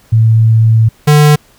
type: tone pair in turn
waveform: sine / square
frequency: 112 / 149.12 Hz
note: A2 / D3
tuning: +31 / +27 cents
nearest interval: perfect fourth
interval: 496 cents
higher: second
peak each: -4 dBFS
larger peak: neither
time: 0.12-0.89 / 1.07-1.36 s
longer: first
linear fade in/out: 10 ms
effects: pink hiss -47 dBFS RMS until 1.58 s